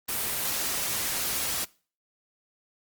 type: noise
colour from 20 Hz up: white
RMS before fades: -29 dBFS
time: 0.08-1.65 s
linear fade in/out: 10 ms
effects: noise-tail reverb RT60 0.4 s tail -23 dB re dry + Opus 24 kbps